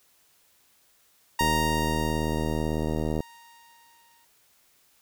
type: tone with exponential decay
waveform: sawtooth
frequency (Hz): 932.3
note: A#5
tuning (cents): 0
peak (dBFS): -18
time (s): 1.39-4.25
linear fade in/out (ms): 5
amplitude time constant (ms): 620
type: click train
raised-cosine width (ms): 2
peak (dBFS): -15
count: 141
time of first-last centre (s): 1.41-3.205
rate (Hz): 78
effects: white hiss -63 dBFS RMS until 5.01 s